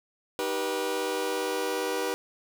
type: chord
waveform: sawtooth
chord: Eb augmented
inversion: none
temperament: just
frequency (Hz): 311.1 / 388.9 / 486.1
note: Eb4 / G4 / B4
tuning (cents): 0 / -14 / -28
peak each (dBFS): -32 / -28 / -26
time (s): 0.39-2.14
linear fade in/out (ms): 0
effects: 9-bit